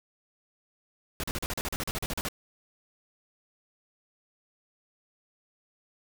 pink noise bursts, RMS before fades -32 dBFS, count 15, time 1.2-2.285 s, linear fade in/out 0 ms, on 35 ms, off 40 ms, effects none

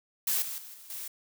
blue noise with level steps, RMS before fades -28 / -37 / -46 / -50 / -39 dBFS, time 0.27-1.08 s, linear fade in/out 5 ms, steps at 0.42 / 0.58 / 0.74 / 0.9 s, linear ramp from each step 2 ms, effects none

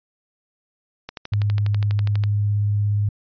click train, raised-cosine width 0.2 ms, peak -14 dBFS, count 15, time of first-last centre 1.09-2.238 s, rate 12.2 Hz
sine tone with vibrato, 103.2 Hz, G#2, 10 cents flat, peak -17 dBFS, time 1.32-3.09 s, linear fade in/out 5 ms, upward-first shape triangle, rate 17 Hz, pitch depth 11 cents each way
effects resampled to 11025 Hz

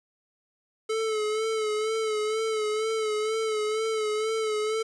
square tone with vibrato, 434.7 Hz, A4, 21 cents flat, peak -26 dBFS, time 0.89-4.83 s, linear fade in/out 10 ms, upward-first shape sine, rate 2.1 Hz, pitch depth 42 cents each way, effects resampled to 22050 Hz + 9-bit

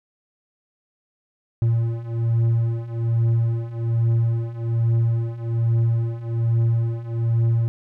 triangle beating tone pair, 114.8 / 116 Hz, A#2 / A#2, -26 / -8 cents, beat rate 1.2 Hz, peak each -21 / -18 dBFS, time 1.62-7.68 s, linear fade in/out 0 ms, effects none

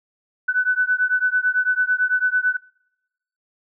sine beating tone pair, 1494 / 1503 Hz, F#6 / F#6, +16 / +27 cents, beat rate 9 Hz, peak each -20 dBFS, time 0.48-2.57 s, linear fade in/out 10 ms, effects noise-tail reverb RT60 0.9 s tail -25 dB re dry

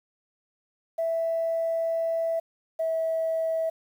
sine tone pair in turn, 659.3 / 649.8 Hz, E5 / E5, 0 / -25 cents, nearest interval unison, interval 25 cents, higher first, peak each -23 dBFS, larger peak neither, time 0.98-2.4 / 2.79-3.7 s, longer first, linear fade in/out 10 ms, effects tanh soft clip ceiling -19 dBFS + 9-bit

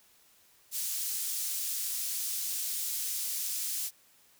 pink high-pass noise, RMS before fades -34 dBFS, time 0.71-3.91 s, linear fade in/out 50 ms, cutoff 6700 Hz, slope 12 dB/octave, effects white hiss -63 dBFS RMS until 4.39 s

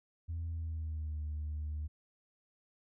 sine tone with pitch glide, 83.1 to 75.76 Hz, E2 to D#2, +15 to -46 cents, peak -34 dBFS, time 0.28-1.88 s, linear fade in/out 20 ms, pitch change -161 cents, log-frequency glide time 0.47-1.2 s, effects tanh soft clip ceiling -33 dBFS

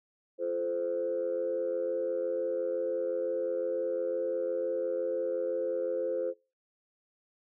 sine tone cluster, 346.2 / 434.2 / 520 Hz, F4 / A4 / C5, -15 / -23 / -11 cents, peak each -36 / -35 / -30 dBFS, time 0.38-6.34 s, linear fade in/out 50 ms, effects noise-tail reverb RT60 0.3 s tail -23 dB re dry + tanh soft clip ceiling -22 dBFS

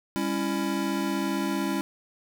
square chord, C# diminished, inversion second, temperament just, 199.57 / 277.2 / 332.6 Hz, G3 / C#4 / E4, +31 / 0 / +16 cents, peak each -31 dBFS, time 0.16-1.81 s, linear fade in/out 0 ms, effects none

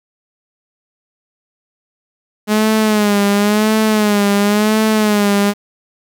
sawtooth tone with vibrato, 209.8 Hz, G#3, 18 cents sharp, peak -7 dBFS, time 2.47-5.54 s, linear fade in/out 50 ms, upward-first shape sine, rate 0.95 Hz, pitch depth 70 cents each way, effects 7-bit

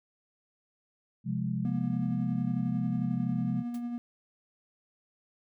sine chord, F minor, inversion second, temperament equal, 130.81 / 174.61 / 207.7 Hz, C3 / F3 / Ab3, 0 / 0 / 0 cents, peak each -33 dBFS, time 1.24-3.64 s, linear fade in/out 50 ms
triangle tone with tremolo, 239.3 Hz, A#3, 46 cents sharp, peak -29 dBFS, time 1.65-3.98 s, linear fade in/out 0 ms, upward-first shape sine, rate 11 Hz, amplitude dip 35%
white noise with exponential decay, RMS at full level -47 dBFS, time 3.74-3.84 s, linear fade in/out 5 ms, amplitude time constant 20 ms
effects none

